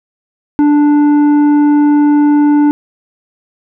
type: tone with tanh clipping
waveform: sine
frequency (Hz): 293.7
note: D4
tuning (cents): 0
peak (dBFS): -7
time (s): 0.59-2.71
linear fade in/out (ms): 0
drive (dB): 8
effects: none